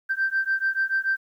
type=beating tone pair; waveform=sine; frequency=1562 / 1568.9 Hz; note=G6 / G6; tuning=-7 / +1 cents; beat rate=6.9 Hz; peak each=-24 / -24 dBFS; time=0.09-1.17 s; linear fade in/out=20 ms; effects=tanh soft clip ceiling -15 dBFS + 10-bit